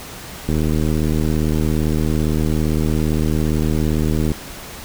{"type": "click train", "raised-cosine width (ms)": 3, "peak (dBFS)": -7, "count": 298, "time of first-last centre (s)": [0.49, 4.317], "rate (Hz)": 77.6, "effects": ["pink hiss -34 dBFS RMS until 4.84 s"]}